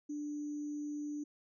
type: tone with sample-and-hold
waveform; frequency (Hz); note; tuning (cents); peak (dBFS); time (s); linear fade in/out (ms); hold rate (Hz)
sine; 295.2; D4; +9; -37; 0.09-1.24; 10; 6300
effects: resampled to 22050 Hz